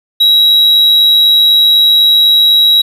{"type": "tone", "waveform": "triangle", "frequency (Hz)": 3864, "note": "B7", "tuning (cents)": -39, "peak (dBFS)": -3, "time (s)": [0.2, 2.82], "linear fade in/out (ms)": 10, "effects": ["resampled to 32000 Hz", "7-bit"]}